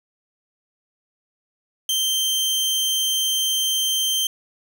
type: tone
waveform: sawtooth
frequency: 3136 Hz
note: G7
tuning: in tune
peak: -16 dBFS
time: 1.89-4.27 s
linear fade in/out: 2 ms
effects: none